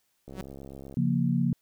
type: click train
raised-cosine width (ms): 2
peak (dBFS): -30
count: 46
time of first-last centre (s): 0.28-0.941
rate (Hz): 68.1
type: tone with exponential growth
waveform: sawtooth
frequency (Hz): 187.3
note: F#3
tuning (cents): +21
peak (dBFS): -28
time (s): 0.29-0.41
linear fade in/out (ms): 0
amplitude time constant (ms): 25
type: chord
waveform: sine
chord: Bb minor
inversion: first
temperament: equal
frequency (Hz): 138.59 / 174.61 / 233.1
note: Db3 / F3 / Bb3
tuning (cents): 0 / 0 / 0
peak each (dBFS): -27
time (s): 0.97-1.53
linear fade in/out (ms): 2
effects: white hiss -73 dBFS RMS until 1.61 s